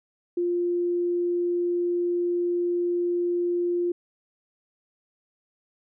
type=tone; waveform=sine; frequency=350 Hz; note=F4; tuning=4 cents sharp; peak=-22 dBFS; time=0.37-3.92 s; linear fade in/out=5 ms; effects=none